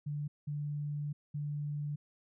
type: tone bursts at uneven times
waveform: sine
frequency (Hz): 146.83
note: D3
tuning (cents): 0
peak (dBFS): -34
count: 3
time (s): 0.06-0.28 / 0.47-1.13 / 1.34-1.96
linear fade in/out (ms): 10
effects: none